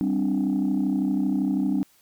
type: chord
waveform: sine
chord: G suspended fourth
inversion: none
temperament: just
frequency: 196 / 261.3 / 294 Hz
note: G3 / C4 / D4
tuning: 0 / -2 / +2 cents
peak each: -24 dBFS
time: 0.01-1.83 s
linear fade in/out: 0 ms
effects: tanh soft clip ceiling -16 dBFS + white hiss -60 dBFS RMS until 2.01 s